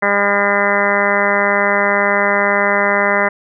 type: harmonic tone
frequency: 202 Hz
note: G#3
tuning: 48 cents flat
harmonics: 1 / 2 / 3 / 4 / 5 / 6 / 7 / 8 / 9 / 10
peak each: -24 / -22 / -18 / -23 / -21 / -23 / -22 / -23 / -20 / -19 dBFS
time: 0.02-3.29 s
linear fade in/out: 10 ms
effects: none